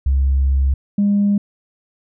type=tone pair in turn; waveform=sine; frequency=67.7 / 202.9 Hz; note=C#2 / G#3; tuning=-40 / -40 cents; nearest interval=octave + perfect fifth; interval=1900 cents; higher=second; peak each=-11 dBFS; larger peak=neither; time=0.06-0.74 / 0.98-1.38 s; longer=first; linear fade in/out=5 ms; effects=tanh soft clip ceiling -9 dBFS